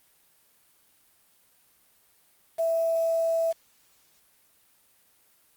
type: tone with quantisation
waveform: sine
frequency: 659.3 Hz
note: E5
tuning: in tune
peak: -22 dBFS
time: 2.58-3.53 s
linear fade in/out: 20 ms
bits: 7
effects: white hiss -63 dBFS RMS until 5.56 s + Opus 32 kbps